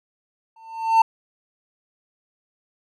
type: tone with exponential growth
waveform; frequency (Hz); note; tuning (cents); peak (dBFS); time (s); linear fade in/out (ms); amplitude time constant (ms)
triangle; 899; A5; +37; -7; 0.56-1.02; 5; 100
effects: none